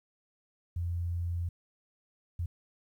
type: tone bursts at uneven times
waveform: sine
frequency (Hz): 86.3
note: F2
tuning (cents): -20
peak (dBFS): -30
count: 2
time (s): 0.76-1.49 / 2.39-2.46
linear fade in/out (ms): 5
effects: 11-bit